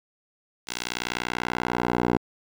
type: tone with band-pass filter sweep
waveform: 10% pulse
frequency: 60.2 Hz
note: B1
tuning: 44 cents flat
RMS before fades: -28 dBFS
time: 0.67-2.18 s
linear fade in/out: 10 ms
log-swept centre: 5700 to 490 Hz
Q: 0.71
effects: none